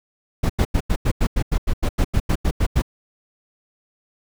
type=noise bursts; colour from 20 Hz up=brown; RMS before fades=-17 dBFS; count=16; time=0.43-2.821 s; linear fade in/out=10 ms; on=66 ms; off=89 ms; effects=none